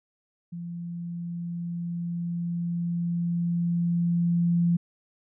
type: tone with level ramp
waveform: sine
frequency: 171.7 Hz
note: F3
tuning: 29 cents flat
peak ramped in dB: -33 to -19 dBFS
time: 0.52-4.77 s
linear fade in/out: 10 ms
effects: none